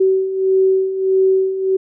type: beating tone pair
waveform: sine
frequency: 379.4 / 381 Hz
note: F#4 / G4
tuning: +43 / -49 cents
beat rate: 1.6 Hz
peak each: -19 / -13 dBFS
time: 0-1.77 s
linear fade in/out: 10 ms
effects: none